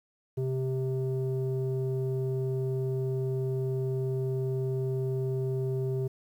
square tone with low-pass filter, 130.81 Hz, C3, in tune, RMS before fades -30 dBFS, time 0.37-6.08 s, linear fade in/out 10 ms, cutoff 410 Hz, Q 2.3, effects 10-bit

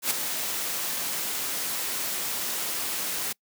white noise with ADSR envelope, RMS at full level -23 dBFS, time 0.02-3.33 s, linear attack 88 ms, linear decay 6 ms, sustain -7 dB, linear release 10 ms, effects noise-tail reverb RT60 0.1 s tail -25 dB re dry + high-pass 150 Hz 12 dB/octave

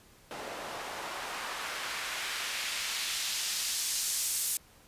white noise with band-pass filter sweep, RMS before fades -35 dBFS, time 0.31-4.57 s, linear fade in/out 0 ms, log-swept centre 520 to 9300 Hz, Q 0.87, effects pink hiss -59 dBFS RMS until 4.87 s + resampled to 32000 Hz

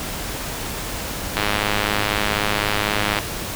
click train, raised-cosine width 0.3 ms, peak -3 dBFS, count 190, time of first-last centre 1.37-3.187 s, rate 104 Hz, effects pink hiss -28 dBFS RMS until 3.55 s

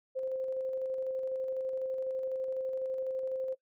sine tone with tremolo, 523.3 Hz, C5, in tune, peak -31 dBFS, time 0.15-3.55 s, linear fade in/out 20 ms, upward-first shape square, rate 12 Hz, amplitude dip 25%, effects noise-tail reverb RT60 0.1 s tail -19 dB re dry

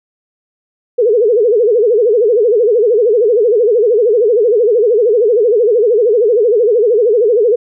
sine tone with vibrato, 450.4 Hz, A4, 40 cents sharp, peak -7 dBFS, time 0.98-7.56 s, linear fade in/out 10 ms, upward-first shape sine, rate 13 Hz, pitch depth 180 cents each way, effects none

